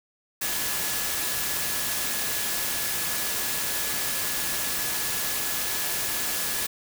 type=tone in noise; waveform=sine; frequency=1700 Hz; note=G#6; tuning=40 cents sharp; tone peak=-39 dBFS; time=0.41-6.67 s; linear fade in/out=10 ms; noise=white; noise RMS=-28 dBFS; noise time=0.41-6.67 s; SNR=-14 dB; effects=none